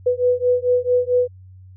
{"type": "beating tone pair", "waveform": "sine", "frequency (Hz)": [492.9, 497.4], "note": ["B4", "B4"], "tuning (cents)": [-3, 12], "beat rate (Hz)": 4.5, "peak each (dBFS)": -18, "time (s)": [0.06, 1.28], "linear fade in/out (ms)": 10, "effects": ["added 93 Hz sine -40 dBFS peak until 1.76 s"]}